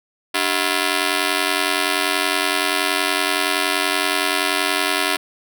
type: ring-modulated tone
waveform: 5% pulse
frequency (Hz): 341.6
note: F4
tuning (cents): -38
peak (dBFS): -3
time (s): 0.34-5.17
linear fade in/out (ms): 10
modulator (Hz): 45.3
effects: none